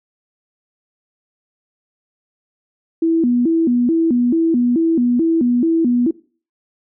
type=tone with vibrato; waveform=sine; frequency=282.7 Hz; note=C#4; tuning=34 cents sharp; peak=-12 dBFS; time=3.02-6.11 s; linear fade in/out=5 ms; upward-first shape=square; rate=2.3 Hz; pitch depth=260 cents each way; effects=noise-tail reverb RT60 0.4 s tail -21 dB re dry